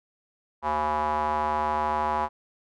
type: tone with band-pass filter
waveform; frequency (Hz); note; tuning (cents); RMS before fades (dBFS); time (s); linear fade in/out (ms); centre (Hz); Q
square; 76.1; D#2; -38; -26; 0.62-2.29; 50; 930; 5.4
effects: none